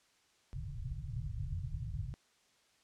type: low-pass noise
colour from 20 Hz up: white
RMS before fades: -40 dBFS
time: 0.53-2.14 s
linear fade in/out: 0 ms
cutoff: 150 Hz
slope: 96 dB/octave
effects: white hiss -70 dBFS RMS until 2.83 s + low-pass 7000 Hz 12 dB/octave